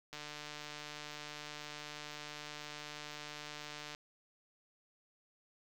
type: click train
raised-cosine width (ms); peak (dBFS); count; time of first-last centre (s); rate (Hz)
0.2; -28; 570; 0.13-3.949; 149
effects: 9-bit